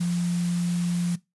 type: tone in noise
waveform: sine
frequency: 174.61 Hz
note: F3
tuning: in tune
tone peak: -22 dBFS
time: 0-1.16 s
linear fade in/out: 10 ms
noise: white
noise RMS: -39 dBFS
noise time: 0-1.16 s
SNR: +14 dB
effects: noise-tail reverb RT60 0.2 s tail -19 dB re dry + resampled to 24000 Hz